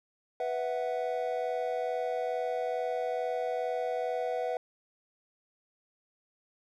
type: chord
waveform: triangle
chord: B suspended fourth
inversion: none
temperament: just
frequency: 493.9 / 658.5 / 740.8 Hz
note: B4 / E5 / F#5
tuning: 0 / -2 / +2 cents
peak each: -31 / -33 / -33 dBFS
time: 0.4-4.57 s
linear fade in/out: 2 ms
effects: none